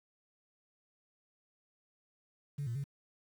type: tone with pitch steps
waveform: sine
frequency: 142.9 / 117.4 / 139.8 Hz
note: D3 / A#2 / C#3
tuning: -47 / +13 / +15 cents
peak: -33 dBFS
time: 2.58-2.841 s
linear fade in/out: 10 ms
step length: 87 ms
effects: tanh soft clip ceiling -31 dBFS + 10-bit